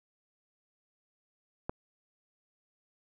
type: click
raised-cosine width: 1 ms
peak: -19 dBFS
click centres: 1.695 s
effects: none